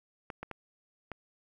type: clicks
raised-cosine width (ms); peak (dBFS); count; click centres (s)
0.5; -24; 4; 0.302 / 0.43 / 0.513 / 1.117
effects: 10-bit